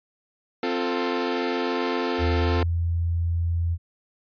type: chord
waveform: sawtooth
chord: F major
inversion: second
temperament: equal with one note detuned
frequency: 261.6 / 349.2 / 442.8 Hz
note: C4 / F4 / A4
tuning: 0 / 0 / +11 cents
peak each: -24 dBFS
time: 0.63-2.63 s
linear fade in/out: 2 ms
type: tone with pitch glide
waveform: sine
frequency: 81.6 to 84.67 Hz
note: E2 to E2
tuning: -17 to +47 cents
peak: -21 dBFS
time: 2.18-3.78 s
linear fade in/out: 50 ms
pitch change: +64 cents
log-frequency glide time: 2.39-2.66 s
effects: resampled to 11025 Hz